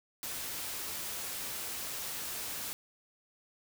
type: noise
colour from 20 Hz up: white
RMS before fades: -39 dBFS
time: 0.23-2.73 s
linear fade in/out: 0 ms
effects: none